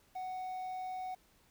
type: tone with quantisation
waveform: triangle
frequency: 743 Hz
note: F#5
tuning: 7 cents sharp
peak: -36 dBFS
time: 0.15-1.15 s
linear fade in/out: 10 ms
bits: 10
effects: pink hiss -68 dBFS RMS until 1.5 s